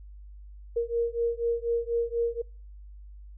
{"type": "beating tone pair", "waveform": "sine", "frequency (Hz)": [466.2, 470.3], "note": ["A#4", "A#4"], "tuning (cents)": [0, 15], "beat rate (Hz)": 4.1, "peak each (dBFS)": -28, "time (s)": [0.76, 2.42], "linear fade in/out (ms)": 10, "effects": ["noise-tail reverb RT60 0.4 s tail -26 dB re dry", "added 50 Hz sine -43 dBFS peak until 3.37 s"]}